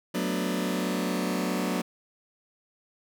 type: chord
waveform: sawtooth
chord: B minor seventh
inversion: second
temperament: just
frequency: 185.21 / 222.2 / 246.9 / 296.3 Hz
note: F#3 / A3 / B3 / D4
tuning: +2 / +17 / 0 / +15 cents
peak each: -26 / -30 / -28 / -29 dBFS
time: 0.14-1.82 s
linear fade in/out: 10 ms
effects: none